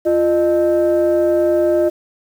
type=tone pair together; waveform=sine; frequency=346.4 / 611.5 Hz; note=F4 / D#5; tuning=-14 / -30 cents; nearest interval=minor seventh; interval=984 cents; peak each=-13 dBFS; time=0.05-1.9 s; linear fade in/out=20 ms; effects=tanh soft clip ceiling -8 dBFS + 7-bit